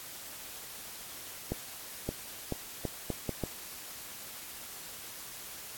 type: accelerating click train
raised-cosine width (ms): 2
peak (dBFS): -18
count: 7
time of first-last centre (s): 1.52-3.437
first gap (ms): 570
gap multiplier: 0.76
effects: white hiss -45 dBFS RMS until 5.77 s + AAC 64 kbps